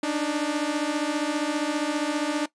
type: beating tone pair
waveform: sawtooth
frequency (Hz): 289.9 / 304.9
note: D4 / D#4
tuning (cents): -22 / -35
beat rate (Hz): 15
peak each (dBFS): -23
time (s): 0.03-2.46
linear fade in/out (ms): 5
effects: noise-tail reverb RT60 0.1 s tail -18 dB re dry + resampled to 22050 Hz